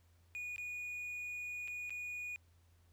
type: tone with dropouts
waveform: triangle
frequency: 2456 Hz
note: D#7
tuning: 23 cents flat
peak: -39 dBFS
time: 0.35-2.36 s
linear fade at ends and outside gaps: 0 ms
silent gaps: 0.561-0.581 / 1.676-1.681 / 1.896-1.905 s
effects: added 85 Hz sine -65 dBFS peak until 2.92 s + pink hiss -75 dBFS RMS until 2.92 s